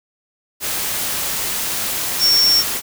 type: tone in noise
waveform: sine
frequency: 5480 Hz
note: F8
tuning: 34 cents flat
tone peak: -11 dBFS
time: 2.19-2.64 s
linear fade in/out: 50 ms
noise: white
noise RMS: -22 dBFS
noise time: 0.6-2.82 s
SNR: +8 dB
effects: none